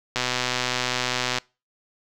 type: click train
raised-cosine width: 0.2 ms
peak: -6 dBFS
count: 154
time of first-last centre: 0.16-1.384 s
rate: 125 Hz
effects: noise-tail reverb RT60 0.3 s tail -25 dB re dry